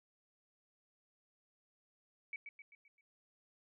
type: tone with echo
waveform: sine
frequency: 2275 Hz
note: C#7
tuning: 44 cents sharp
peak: -40 dBFS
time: 2.33-2.36 s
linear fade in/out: 2 ms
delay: 130 ms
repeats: 5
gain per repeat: -6 dB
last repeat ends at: 3.01 s
effects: none